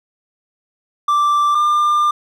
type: tone pair in turn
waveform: triangle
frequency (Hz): 1174 / 1197.3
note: D6 / D6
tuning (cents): -1 / +33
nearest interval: unison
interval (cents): 34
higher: second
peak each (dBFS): -10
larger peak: neither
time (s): 1.08-1.55 / 1.55-2.11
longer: second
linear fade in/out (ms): 5
effects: none